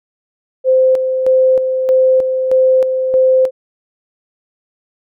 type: tone with tremolo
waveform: sine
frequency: 519 Hz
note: C5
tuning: 14 cents flat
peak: -7 dBFS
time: 0.64-3.51 s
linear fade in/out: 50 ms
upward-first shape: square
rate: 1.6 Hz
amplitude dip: 50%
effects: none